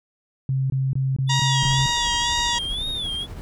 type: tone bursts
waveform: sine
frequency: 133.3 Hz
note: C3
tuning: 33 cents sharp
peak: -19 dBFS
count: 6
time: 0.49-1.86 s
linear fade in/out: 2 ms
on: 210 ms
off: 22 ms
type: tone with vibrato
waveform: triangle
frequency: 3452 Hz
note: A7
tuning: 34 cents flat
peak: -24 dBFS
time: 1.27-3.27 s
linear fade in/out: 50 ms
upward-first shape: sine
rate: 2 Hz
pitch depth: 140 cents each way
type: harmonic tone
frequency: 951 Hz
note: A#5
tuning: 34 cents sharp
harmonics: 1 / 2 / 3 / 4 / 5 / 6 / 7 / 8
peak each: -25 / -28 / -30 / -31 / -32 / -33 / -33 / -34 dBFS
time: 1.29-2.59 s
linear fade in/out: 10 ms
type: noise with tremolo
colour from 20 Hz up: brown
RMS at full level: -32 dBFS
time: 1.62-3.41 s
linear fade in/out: 0 ms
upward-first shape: sine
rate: 12 Hz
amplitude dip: 40%
effects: none